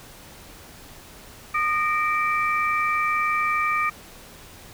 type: tone cluster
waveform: sine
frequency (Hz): 1223 / 1854 / 2331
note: D#6 / A#6 / D7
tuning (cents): -30 / -10 / -14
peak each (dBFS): -22 / -30 / -25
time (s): 1.54-3.9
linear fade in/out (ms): 10
effects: pink hiss -45 dBFS RMS until 4.73 s